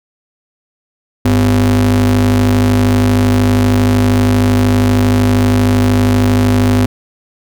square ring-modulated tone, 74.8 Hz, D2, 32 cents sharp, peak -6 dBFS, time 1.25-6.86 s, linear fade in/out 5 ms, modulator 176 Hz, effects none

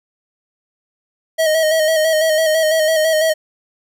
square tone with vibrato, 632 Hz, D#5, 27 cents sharp, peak -13 dBFS, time 1.38-3.34 s, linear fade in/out 20 ms, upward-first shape square, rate 6 Hz, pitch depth 35 cents each way, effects none

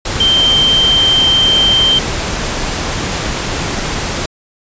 sine tone in noise, 3136 Hz, G7, in tune, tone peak -8 dBFS, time 0.2-1.99 s, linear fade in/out 5 ms, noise pink, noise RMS -18 dBFS, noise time 0.05-4.26 s, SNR +7 dB, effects resampled to 16000 Hz

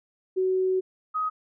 sine tone pair in turn, 374.2 / 1258.7 Hz, F#4 / D#6, +20 / +20 cents, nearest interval octave + major sixth, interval 2100 cents, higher second, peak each -21 / -24 dBFS, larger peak first, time 0.36-0.81 / 1.14-1.3 s, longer first, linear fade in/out 20 ms, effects none

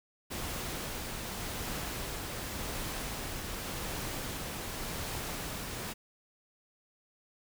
pink noise with tremolo, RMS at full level -37 dBFS, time 0.3-5.94 s, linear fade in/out 20 ms, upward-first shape triangle, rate 0.88 Hz, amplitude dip 25%, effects none

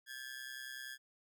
sawtooth ring-modulated tone, 1661.2 Hz, G#6, in tune, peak -38 dBFS, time 0.06-0.98 s, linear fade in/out 50 ms, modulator 65.1 Hz, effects none

